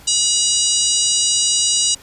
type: harmonic tone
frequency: 965 Hz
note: B5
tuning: 40 cents flat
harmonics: 3 / 4 / 5 / 6 / 7 / 8 / 9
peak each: -22 / -22 / -22 / -22 / -22 / -22 / -22 dBFS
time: 0.07-1.95 s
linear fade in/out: 10 ms
effects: pink hiss -44 dBFS RMS until 2.02 s + resampled to 32000 Hz